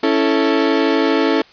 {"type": "chord", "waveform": "35% pulse", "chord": "A major", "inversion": "first", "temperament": "equal", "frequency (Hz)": [277.2, 329.6, 440], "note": ["C#4", "E4", "A4"], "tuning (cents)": [0, 0, 0], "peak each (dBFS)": -16, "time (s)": [0.03, 1.42], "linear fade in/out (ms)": 5, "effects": ["white hiss -46 dBFS RMS until 1.52 s", "resampled to 11025 Hz"]}